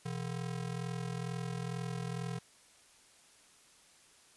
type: ring-modulated tone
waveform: square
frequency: 146.6 Hz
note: D3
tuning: 3 cents flat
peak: -34 dBFS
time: 0.05-2.39 s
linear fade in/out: 10 ms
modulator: 21.1 Hz
effects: white hiss -62 dBFS RMS until 4.36 s + resampled to 24000 Hz